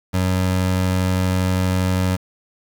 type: tone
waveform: 25% pulse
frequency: 92.5 Hz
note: F#2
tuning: in tune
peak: -13 dBFS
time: 0.13-2.17 s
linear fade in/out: 20 ms
effects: 7-bit